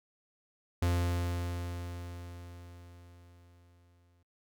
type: tone with exponential decay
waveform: 45% pulse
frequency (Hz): 87.31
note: F2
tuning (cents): 0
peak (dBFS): -26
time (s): 0.82-4.23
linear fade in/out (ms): 5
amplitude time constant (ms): 740
effects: noise-tail reverb RT60 0.1 s tail -24 dB re dry